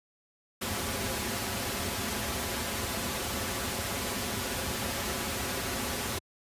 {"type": "noise with comb filter", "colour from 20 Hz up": "pink", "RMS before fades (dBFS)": -32, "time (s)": [0.61, 6.19], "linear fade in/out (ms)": 10, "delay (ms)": 6.5, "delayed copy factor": -0.6, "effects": ["high-pass 80 Hz 12 dB/octave", "resampled to 32000 Hz"]}